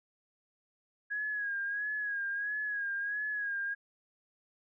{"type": "tone with vibrato", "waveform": "sine", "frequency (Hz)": 1654, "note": "G#6", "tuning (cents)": -8, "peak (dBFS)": -32, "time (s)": [1.1, 3.75], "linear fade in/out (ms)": 20, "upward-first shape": "sine", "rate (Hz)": 1.5, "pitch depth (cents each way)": 56, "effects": []}